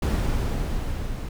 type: noise with level ramp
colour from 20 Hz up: brown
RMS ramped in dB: -21 to -31 dBFS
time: 0.02-1.29 s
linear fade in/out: 5 ms
effects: none